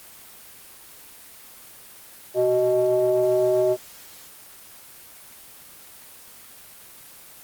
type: ring-modulated tone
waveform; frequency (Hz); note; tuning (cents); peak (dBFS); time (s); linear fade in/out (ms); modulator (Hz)
triangle; 123.8; B2; +5; -12; 2.34-3.77; 50; 499
effects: white hiss -45 dBFS RMS until 7.43 s + Opus 24 kbps

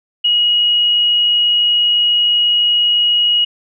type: tone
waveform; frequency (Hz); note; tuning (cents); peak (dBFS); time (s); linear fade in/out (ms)
sine; 2897; F#7; -37; -10; 0.24-3.45; 10
effects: none

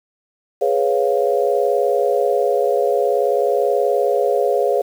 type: chord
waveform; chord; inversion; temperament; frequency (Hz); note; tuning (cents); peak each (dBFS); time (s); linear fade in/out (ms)
sine; C# dominant seventh; second; equal; 415.3 / 493.9 / 554.4 / 698.5; G#4 / B4 / C#5 / E#5; 0 / 0 / 0 / 0; -19 / -20 / -19 / -22; 0.61-4.82; 10
effects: 7-bit

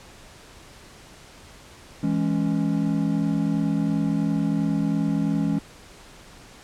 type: chord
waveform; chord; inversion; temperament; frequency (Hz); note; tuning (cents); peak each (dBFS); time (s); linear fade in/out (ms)
triangle; C# minor; first; equal; 164.81 / 207.7 / 277.2; E3 / G#3 / C#4; 0 / 0 / 0; -23; 2.03-5.59; 5
effects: pink hiss -47 dBFS RMS until 6.63 s + low-pass 9000 Hz 12 dB/octave

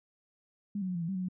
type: tone with pitch steps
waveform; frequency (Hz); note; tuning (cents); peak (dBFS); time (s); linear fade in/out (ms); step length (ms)
sine; 203.4 / 186.6 / 181.6 / 171 / 165.3 / 192.8 / 184.5 / 183.1; G#3 / F#3 / F#3 / F3 / E3 / G3 / F#3 / F#3; -36 / +15 / -32 / -36 / +5 / -28 / -5 / -18; -31; 0.75-1.286; 5; 67
effects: none

